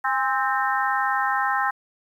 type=harmonic tone with a mistuned harmonic; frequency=261.6 Hz; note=C4; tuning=in tune; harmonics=3 / 4 / 5 / 6 / 7; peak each=-25 / -26 / -27 / -28 / -28 dBFS; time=0.04-1.71 s; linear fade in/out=10 ms; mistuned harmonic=3; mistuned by=+55 cents; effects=9-bit